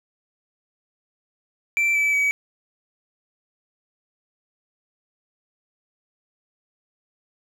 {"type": "tone with pitch steps", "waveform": "triangle", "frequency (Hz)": [2341, 2307, 2274], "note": ["D7", "D7", "C#7"], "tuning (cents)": [-6, -31, 44], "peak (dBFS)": -16, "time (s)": [1.77, 2.31], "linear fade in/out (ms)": 0, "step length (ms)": 180, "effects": []}